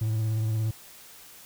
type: tone with vibrato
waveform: triangle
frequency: 110 Hz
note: A2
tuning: in tune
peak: -22 dBFS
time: 0.01-0.71 s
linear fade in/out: 5 ms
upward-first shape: sine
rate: 17 Hz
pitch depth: 30 cents each way
effects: white hiss -49 dBFS RMS until 1.45 s